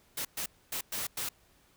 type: noise bursts at uneven times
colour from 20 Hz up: white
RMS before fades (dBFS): -35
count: 5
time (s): 0.17-0.25 / 0.37-0.46 / 0.72-0.81 / 0.92-1.07 / 1.17-1.29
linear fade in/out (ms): 5
effects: pink hiss -65 dBFS RMS until 1.76 s